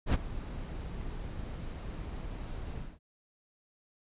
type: noise with ADSR envelope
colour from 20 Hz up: brown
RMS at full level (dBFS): -22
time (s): 0.06-2.99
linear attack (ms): 79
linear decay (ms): 25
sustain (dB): -17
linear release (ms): 210
effects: resampled to 8000 Hz